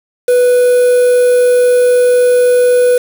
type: tone with quantisation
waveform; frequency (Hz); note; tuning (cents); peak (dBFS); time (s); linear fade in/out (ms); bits
triangle; 493.9; B4; 0; -4; 0.28-2.98; 5; 4
effects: none